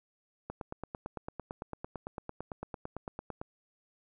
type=click train; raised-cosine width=1 ms; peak=-24 dBFS; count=27; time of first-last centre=0.5-3.415 s; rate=8.92 Hz; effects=none